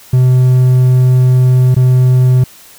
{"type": "tone with dropouts", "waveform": "triangle", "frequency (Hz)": 127.3, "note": "C3", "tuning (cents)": -47, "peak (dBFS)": -3, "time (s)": [0.13, 2.44], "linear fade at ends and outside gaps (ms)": 5, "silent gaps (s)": [1.746, 1.764], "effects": ["white hiss -39 dBFS RMS until 2.78 s"]}